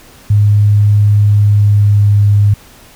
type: tone with pitch glide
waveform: sine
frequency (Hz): 103.6 to 102.47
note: G#2 to G#2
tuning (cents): -4 to -23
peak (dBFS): -5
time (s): 0.3-2.54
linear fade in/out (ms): 5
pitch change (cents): -19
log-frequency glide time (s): 1.13-2.19
effects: pink hiss -40 dBFS RMS until 2.95 s